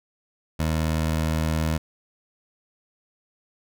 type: tone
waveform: 20% pulse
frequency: 79.3 Hz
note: D#2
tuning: 33 cents sharp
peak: -17 dBFS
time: 0.59-1.78 s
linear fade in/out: 10 ms
effects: none